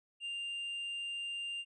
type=tone with tanh clipping; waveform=sine; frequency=2794 Hz; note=F7; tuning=in tune; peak=-38 dBFS; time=0.2-1.65 s; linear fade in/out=50 ms; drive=3 dB; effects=resampled to 22050 Hz